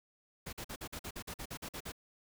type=noise bursts; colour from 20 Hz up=pink; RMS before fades=-43 dBFS; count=13; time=0.46-1.921 s; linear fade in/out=10 ms; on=69 ms; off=47 ms; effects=none